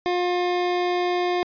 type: tone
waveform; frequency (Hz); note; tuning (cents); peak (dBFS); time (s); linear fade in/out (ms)
25% pulse; 356.1; F4; +34; -17; 0.06-1.43; 0
effects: resampled to 11025 Hz